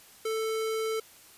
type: tone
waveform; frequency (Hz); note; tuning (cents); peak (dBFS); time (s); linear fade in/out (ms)
square; 441.8; A4; +7; -29; 0.25-1; 5
effects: white hiss -54 dBFS RMS until 1.37 s + resampled to 32000 Hz